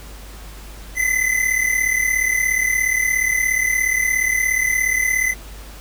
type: tone pair together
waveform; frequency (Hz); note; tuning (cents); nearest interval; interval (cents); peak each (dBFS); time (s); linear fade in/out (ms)
square; 2009 / 2046; B6 / C7; +29 / -39; unison; 32; -20; 0.95-5.35; 50
effects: added 50 Hz sine -35 dBFS peak until 5.8 s + pink hiss -41 dBFS RMS until 5.8 s